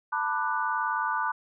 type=chord; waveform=sine; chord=B minor seventh; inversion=third; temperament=just; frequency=889 / 987.8 / 1185.3 / 1481.6 Hz; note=A5 / B5 / D6 / F#6; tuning=+18 / 0 / +16 / +2 cents; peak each=-31 dBFS; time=0.12-1.32 s; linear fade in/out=10 ms; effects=none